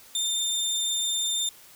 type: tone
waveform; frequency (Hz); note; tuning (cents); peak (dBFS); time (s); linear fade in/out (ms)
25% pulse; 3606; A7; +42; -21; 0.15-1.49; 2
effects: white hiss -51 dBFS RMS until 1.75 s

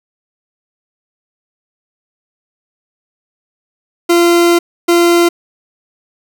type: tone bursts at uneven times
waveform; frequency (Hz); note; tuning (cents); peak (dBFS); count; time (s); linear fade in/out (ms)
40% pulse; 343.9; F4; -27; -6; 2; 4.09-4.59 / 4.88-5.29; 10
effects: none

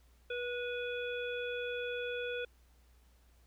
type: harmonic tone with a mistuned harmonic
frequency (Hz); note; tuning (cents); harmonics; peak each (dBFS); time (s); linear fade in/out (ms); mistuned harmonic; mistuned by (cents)
487.2; B4; -24; 1 / 3 / 5 / 7; -37 / -42 / -44 / -47; 0.3-2.45; 5; 5; +37
effects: added 60 Hz sine -62 dBFS peak until 3.46 s + pink hiss -71 dBFS RMS until 3.46 s

